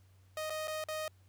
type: tone with dropouts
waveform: sawtooth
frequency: 622.3 Hz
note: D#5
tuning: in tune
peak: -32 dBFS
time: 0.37-1.08 s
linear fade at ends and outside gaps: 2 ms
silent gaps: 0.498-0.503 / 0.674-0.679 / 0.84-0.885 s
effects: added 94 Hz sine -60 dBFS peak until 1.28 s + pink hiss -72 dBFS RMS until 1.28 s